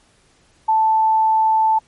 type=tone; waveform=sine; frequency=880 Hz; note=A5; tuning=in tune; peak=-12 dBFS; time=0.68-1.79 s; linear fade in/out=10 ms; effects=pink hiss -56 dBFS RMS until 1.87 s + MP3 48 kbps